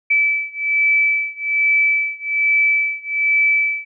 sine beating tone pair, 2309 / 2310.2 Hz, D7 / D7, -30 / -29 cents, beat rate 1.2 Hz, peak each -17 / -18 dBFS, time 0.1-3.85 s, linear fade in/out 10 ms, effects none

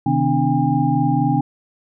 sine tone cluster, 131.3 / 155.4 / 253.9 / 292.6 / 807 Hz, C3 / D#3 / B3 / D4 / G#5, +6 / -2 / +48 / -6 / -50 cents, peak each -21 dBFS, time 0.06-1.41 s, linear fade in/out 5 ms, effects none

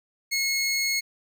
20% pulse tone, 2174 Hz, C#7, 34 cents flat, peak -18 dBFS, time 0.31-1.01 s, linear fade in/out 20 ms, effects none

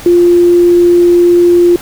sine tone, 349.2 Hz, F4, in tune, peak -3 dBFS, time 0.06-1.76 s, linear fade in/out 2 ms, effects pink hiss -29 dBFS RMS until 1.81 s

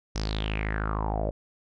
sawtooth tone with low-pass filter sweep, 53.1 Hz, G#1, 39 cents sharp, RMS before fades -29 dBFS, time 0.15-1.31 s, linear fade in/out 10 ms, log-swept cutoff 5700 to 550 Hz, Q 6.8, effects none

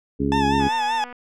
harmonic tone, 69 Hz, C#2, 7 cents flat, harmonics 1 / 2 / 3 / 4 / 5 / 6, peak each -29 / -28 / -26 / -22 / -32 / -27 dBFS, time 0.19-0.69 s, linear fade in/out 20 ms
40% pulse tone with vibrato, 870 Hz, A5, 20 cents flat, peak -19 dBFS, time 0.32-1.04 s, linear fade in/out 0 ms, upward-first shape sine, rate 5.2 Hz, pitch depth 72 cents each way
click train, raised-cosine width 0.5 ms, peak -25 dBFS, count 130, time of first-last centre 0.6-1.127 s, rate 245 Hz
effects low-pass 5000 Hz 12 dB/octave

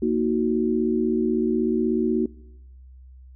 sine chord, D# minor, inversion second, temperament equal with one note detuned, 233.1 / 313.7 / 370 Hz, A#3 / D#4 / F#4, 0 / +14 / 0 cents, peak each -23 / -25 / -23 dBFS, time 0.02-2.26 s, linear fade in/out 5 ms, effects noise-tail reverb RT60 1.0 s tail -23 dB re dry + added 64 Hz sine -43 dBFS peak until 3.35 s

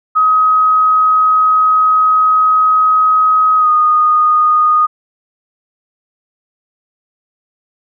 sine tone with pitch glide, 1265 to 1234 Hz, D#6 to D#6, +28 to -15 cents, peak -7 dBFS, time 0.15-4.87 s, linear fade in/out 20 ms, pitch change -43 cents, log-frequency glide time 3.57-3.7 s, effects none

